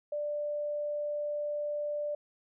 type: tone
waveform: sine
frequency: 590 Hz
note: D5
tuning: 8 cents sharp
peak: -31 dBFS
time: 0.12-2.15 s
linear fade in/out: 5 ms
effects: none